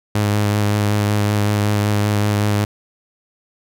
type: tone with vibrato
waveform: sawtooth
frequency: 103.83 Hz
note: G#2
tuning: in tune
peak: -11 dBFS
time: 0.15-2.65 s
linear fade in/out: 5 ms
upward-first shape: sine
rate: 5.3 Hz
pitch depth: 17 cents each way
effects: none